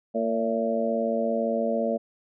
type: harmonic tone with a mistuned harmonic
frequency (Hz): 114.2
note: A#2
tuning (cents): -35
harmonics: 2 / 3 / 4 / 5 / 6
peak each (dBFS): -28 / -37 / -30 / -27 / -30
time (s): 0.14-1.98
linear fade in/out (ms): 20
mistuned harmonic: 6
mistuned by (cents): -42
effects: none